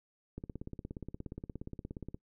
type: click train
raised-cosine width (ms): 3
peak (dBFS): -28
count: 31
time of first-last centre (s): 0.38-2.145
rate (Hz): 17
effects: noise-tail reverb RT60 0.1 s tail -23 dB re dry